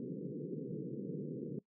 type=band-pass noise; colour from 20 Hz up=pink; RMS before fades=-42 dBFS; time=0-1.59 s; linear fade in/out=2 ms; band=130 to 490 Hz; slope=96 dB/octave; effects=noise-tail reverb RT60 0.1 s tail -21 dB re dry